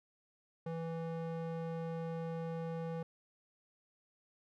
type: tone with band-pass filter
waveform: square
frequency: 164.81 Hz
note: E3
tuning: in tune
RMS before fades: -40 dBFS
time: 0.66-3.03 s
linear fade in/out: 5 ms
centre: 430 Hz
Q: 0.93
effects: none